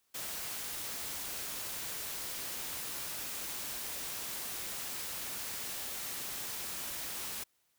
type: noise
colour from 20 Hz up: white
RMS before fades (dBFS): -40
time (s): 0.14-7.44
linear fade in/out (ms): 10
effects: white hiss -75 dBFS RMS until 7.78 s